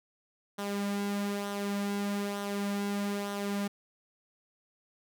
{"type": "tone with flanger", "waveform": "sawtooth", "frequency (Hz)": 202, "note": "G#3", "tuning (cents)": -48, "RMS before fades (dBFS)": -33, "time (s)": [0.58, 3.68], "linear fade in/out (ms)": 10, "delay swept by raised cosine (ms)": [0.41, 3.31], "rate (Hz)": 1.1, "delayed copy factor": -0.5, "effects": []}